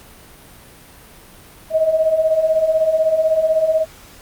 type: beating tone pair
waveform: sine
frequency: 622.3 / 638.3 Hz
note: D#5 / D#5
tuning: 0 / +44 cents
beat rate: 16 Hz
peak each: -20 / -14 dBFS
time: 1.7-3.86 s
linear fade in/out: 50 ms
effects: pink hiss -43 dBFS RMS until 4.21 s + Opus 48 kbps